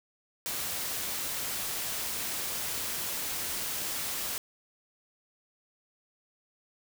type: noise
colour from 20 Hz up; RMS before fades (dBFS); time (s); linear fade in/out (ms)
white; -34; 0.46-4.38; 0
effects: none